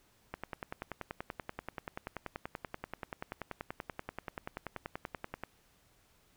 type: click train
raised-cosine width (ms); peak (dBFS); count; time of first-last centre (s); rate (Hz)
0.5; -23; 54; 0.34-5.436; 10.4
effects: pink hiss -68 dBFS RMS until 6.36 s